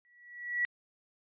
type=tone with exponential growth; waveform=sine; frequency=1937 Hz; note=B6; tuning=34 cents flat; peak=-25 dBFS; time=0.05-0.65 s; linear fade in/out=0 ms; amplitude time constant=130 ms; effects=resampled to 8000 Hz